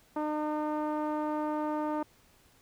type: tone with low-pass filter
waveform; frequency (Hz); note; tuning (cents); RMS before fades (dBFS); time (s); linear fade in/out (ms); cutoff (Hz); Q
sawtooth; 303.3; D#4; -44; -32; 0.16-2.03; 5; 1000; 2.3
effects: pink hiss -63 dBFS RMS until 2.61 s